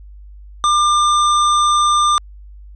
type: tone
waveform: square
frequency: 1197 Hz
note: D6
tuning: 33 cents sharp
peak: -12 dBFS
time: 0.64-2.18 s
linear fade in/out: 0 ms
effects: added 50 Hz sine -35 dBFS peak until 2.75 s + resampled to 22050 Hz